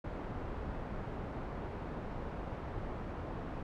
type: low-pass noise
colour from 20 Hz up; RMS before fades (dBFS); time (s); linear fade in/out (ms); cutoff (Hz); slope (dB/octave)
pink; -41; 0.04-3.63; 5; 1100; 12
effects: none